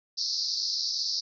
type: band-pass noise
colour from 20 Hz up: pink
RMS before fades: -30 dBFS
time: 0.17-1.21 s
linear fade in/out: 20 ms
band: 4200 to 5600 Hz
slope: 96 dB/octave
effects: none